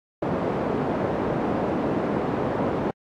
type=band-pass noise; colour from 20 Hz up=pink; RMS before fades=-25 dBFS; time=0.22-2.91 s; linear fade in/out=5 ms; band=190 to 760 Hz; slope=12 dB/octave; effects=AAC 64 kbps